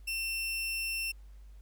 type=tone; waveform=sawtooth; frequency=2700 Hz; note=E7; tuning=41 cents sharp; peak=-29 dBFS; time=0.07-1.12 s; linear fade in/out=10 ms; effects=added 50 Hz sine -48 dBFS peak until 1.61 s + pink hiss -70 dBFS RMS until 1.61 s

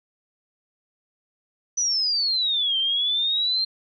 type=exponential two-way sweep; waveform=sine; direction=down then up; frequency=6010 to 3114 to 4196 Hz; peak=-20 dBFS; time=1.77-3.65 s; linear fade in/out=10 ms; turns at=2.78 s; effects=none

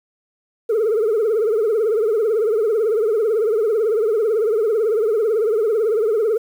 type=tone with vibrato; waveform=sine; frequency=438 Hz; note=A4; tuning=8 cents flat; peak=-13 dBFS; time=0.69-6.38 s; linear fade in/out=10 ms; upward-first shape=triangle; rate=18 Hz; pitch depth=150 cents each way; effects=tanh soft clip ceiling -13 dBFS + 8-bit

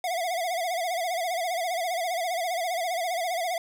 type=tone with vibrato; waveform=square; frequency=698.5 Hz; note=F5; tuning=in tune; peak=-27 dBFS; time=0.04-3.58 s; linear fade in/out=2 ms; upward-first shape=sine; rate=15 Hz; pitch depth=110 cents each way; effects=none

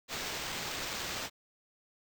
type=noise with sample-and-hold; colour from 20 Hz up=violet; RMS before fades=-38 dBFS; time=0.08-1.3 s; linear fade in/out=50 ms; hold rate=11025 Hz; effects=none

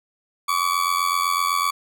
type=tone with amplitude modulation; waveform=40% pulse; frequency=1139 Hz; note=C#6; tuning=47 cents sharp; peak=-15 dBFS; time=0.48-1.71 s; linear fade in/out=10 ms; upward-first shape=sine; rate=87.9 Hz; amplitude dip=75%; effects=none

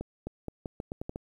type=accelerating click train; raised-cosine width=2 ms; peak=-22 dBFS; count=9; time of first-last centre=0.01-1.159 s; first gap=260 ms; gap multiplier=0.82; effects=10-bit

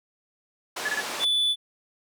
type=band-pass noise; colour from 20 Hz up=pink; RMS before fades=-33 dBFS; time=0.76-1.25 s; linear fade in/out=10 ms; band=450 to 8300 Hz; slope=12 dB/octave
type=tone bursts; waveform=sine; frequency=1715 Hz; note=A6; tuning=45 cents flat; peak=-24 dBFS; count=3; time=0.85-1.007 s; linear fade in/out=5 ms; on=37 ms; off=23 ms
type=tone; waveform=triangle; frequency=3473 Hz; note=A7; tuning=23 cents flat; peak=-19 dBFS; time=1.19-1.56 s; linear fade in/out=50 ms
effects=none

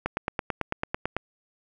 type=click train; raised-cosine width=0.5 ms; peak=-11 dBFS; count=11; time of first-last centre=0.06-1.166 s; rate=9.04 Hz; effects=none

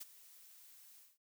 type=noise with ADSR envelope; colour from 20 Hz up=blue; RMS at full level=-44 dBFS; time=0-1.18 s; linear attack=15 ms; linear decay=22 ms; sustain=-16 dB; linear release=200 ms; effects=noise-tail reverb RT60 0.1 s tail -20 dB re dry

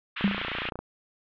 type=band-pass noise; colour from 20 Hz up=white; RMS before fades=-34 dBFS; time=0.16-0.7 s; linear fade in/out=10 ms; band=1100 to 3300 Hz; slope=48 dB/octave
type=click train; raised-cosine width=1 ms; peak=-20 dBFS; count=18; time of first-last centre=0.21-0.79 s; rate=29.3 Hz
type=tone with exponential decay; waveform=sine; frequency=199 Hz; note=G3; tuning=26 cents sharp; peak=-16 dBFS; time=0.24-0.46 s; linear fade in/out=2 ms; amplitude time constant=46 ms
effects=none

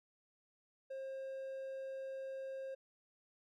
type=tone; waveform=triangle; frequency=534 Hz; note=C5; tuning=35 cents sharp; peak=-40 dBFS; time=0.9-2.75 s; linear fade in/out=10 ms; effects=none

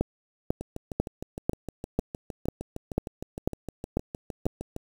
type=two click trains; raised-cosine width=2 ms; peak=-10 / -21 dBFS; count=10 / 28; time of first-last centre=0.01-4.465 / 0.61-4.764 s; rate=2.02 / 6.5 Hz; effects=7-bit

